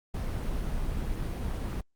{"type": "noise", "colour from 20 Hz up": "brown", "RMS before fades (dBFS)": -31, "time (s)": [0.14, 1.81], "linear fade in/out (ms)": 5, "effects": ["Opus 24 kbps"]}